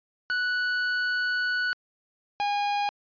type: tone pair in turn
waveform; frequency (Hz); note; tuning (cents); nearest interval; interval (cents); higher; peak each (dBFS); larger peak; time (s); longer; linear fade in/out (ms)
45% pulse; 1480 / 817.5; F#6 / G#5; 0 / -28; minor seventh; 1028; first; -24; neither; 0.3-1.73 / 2.4-2.89; first; 0
effects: resampled to 11025 Hz